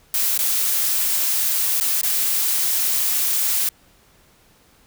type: noise with dropouts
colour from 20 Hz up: blue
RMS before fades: -20 dBFS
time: 0.14-3.69 s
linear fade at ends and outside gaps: 2 ms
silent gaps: 0.377-0.389 / 1.801-1.809 / 2.014-2.032 s
effects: pink hiss -55 dBFS RMS until 4.86 s

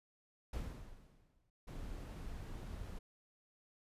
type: noise with exponential decay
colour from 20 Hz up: brown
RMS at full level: -39 dBFS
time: 0.53-1.5 s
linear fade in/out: 5 ms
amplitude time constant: 210 ms
type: noise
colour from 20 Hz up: brown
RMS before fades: -46 dBFS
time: 1.67-2.99 s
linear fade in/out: 10 ms
effects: resampled to 32000 Hz

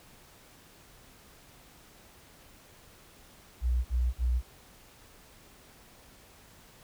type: tone bursts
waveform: sine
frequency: 61.2 Hz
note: B1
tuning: 15 cents flat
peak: -24 dBFS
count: 3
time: 3.61-4.42 s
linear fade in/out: 50 ms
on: 240 ms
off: 45 ms
effects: pink hiss -56 dBFS RMS until 6.83 s

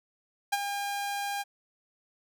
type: tone with ADSR envelope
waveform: sawtooth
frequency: 806 Hz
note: G5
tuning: 48 cents sharp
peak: -19 dBFS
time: 0.52-1.44 s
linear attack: 12 ms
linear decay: 33 ms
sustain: -8 dB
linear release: 30 ms
effects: none

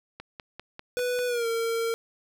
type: click train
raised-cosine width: 0.3 ms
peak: -23 dBFS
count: 6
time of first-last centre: 0.2-1.19 s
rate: 5.05 Hz
type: tone with pitch glide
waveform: square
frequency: 493.9 to 458.2 Hz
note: B4 to A#4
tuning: 0 to -30 cents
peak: -26 dBFS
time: 0.97-1.94 s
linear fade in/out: 0 ms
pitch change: -130 cents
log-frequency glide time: 1.27-1.47 s
effects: none

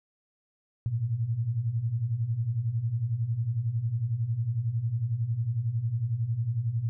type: beating tone pair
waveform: sine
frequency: 108.2 / 119.2 Hz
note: A2 / A#2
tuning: -29 / +39 cents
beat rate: 11 Hz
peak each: -32 / -27 dBFS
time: 0.86-6.89 s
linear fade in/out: 0 ms
effects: none

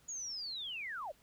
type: linear sweep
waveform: sine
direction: down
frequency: 6830 to 519 Hz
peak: -39 dBFS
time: 0.08-1.12 s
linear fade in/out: 10 ms
effects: pink hiss -67 dBFS RMS until 1.22 s

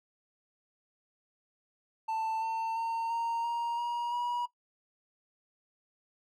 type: tone with pitch steps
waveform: triangle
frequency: 888 / 900.4 / 913 / 925.7 / 938.6 / 951.7 / 965 Hz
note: A5 / A5 / A#5 / A#5 / A#5 / A#5 / B5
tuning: +16 / +40 / -36 / -12 / +12 / +36 / -40 cents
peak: -28 dBFS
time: 2.08-4.46 s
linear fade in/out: 10 ms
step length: 340 ms
effects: noise-tail reverb RT60 0.1 s tail -18 dB re dry

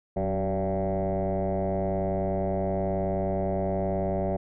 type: tone with frequency modulation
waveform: sine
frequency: 380.8 Hz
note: F#4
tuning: 50 cents sharp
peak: -23 dBFS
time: 0.16-4.37 s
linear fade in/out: 10 ms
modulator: 99 Hz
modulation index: 3.4
effects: tanh soft clip ceiling -21 dBFS

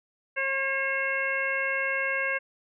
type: harmonic tone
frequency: 540 Hz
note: C#5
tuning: 45 cents flat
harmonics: 1 / 2 / 3 / 4 / 5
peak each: -33 / -37 / -29 / -30 / -34 dBFS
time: 0.36-2.39 s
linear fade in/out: 20 ms
effects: none

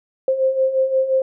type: beating tone pair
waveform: sine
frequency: 523 / 528.7 Hz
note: C5 / C5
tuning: -1 / +18 cents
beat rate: 5.7 Hz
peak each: -22 / -16 dBFS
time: 0.28-1.22 s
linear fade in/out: 2 ms
effects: none

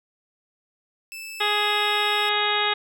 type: tone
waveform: sawtooth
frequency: 2633 Hz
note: E7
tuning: 3 cents flat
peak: -31 dBFS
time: 1.12-2.29 s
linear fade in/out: 0 ms
type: harmonic tone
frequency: 416.4 Hz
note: G#4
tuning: 5 cents sharp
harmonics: 1 / 2 / 3 / 4 / 5 / 6 / 7 / 8 / 9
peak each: -30 / -27 / -28 / -29 / -29 / -31 / -32 / -30 / -27 dBFS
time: 1.4-2.74 s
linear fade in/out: 10 ms
effects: none

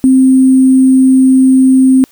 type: tone with sample-and-hold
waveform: sine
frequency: 261.6 Hz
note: C4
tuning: in tune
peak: -3 dBFS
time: 0.04-2.04 s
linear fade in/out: 0 ms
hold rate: 8820 Hz
effects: white hiss -47 dBFS RMS until 2.11 s

